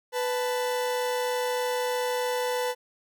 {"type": "tone pair together", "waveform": "40% pulse", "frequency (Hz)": [496.1, 879], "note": ["B4", "A5"], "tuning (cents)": [8, -2], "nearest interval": "minor seventh", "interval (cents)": 990, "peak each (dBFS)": [-26, -31], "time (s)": [0.12, 2.75], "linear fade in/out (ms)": 50, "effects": []}